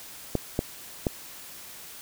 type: clicks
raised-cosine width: 2 ms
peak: -10 dBFS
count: 3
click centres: 0.353 / 0.591 / 1.068 s
effects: white hiss -44 dBFS RMS until 2.01 s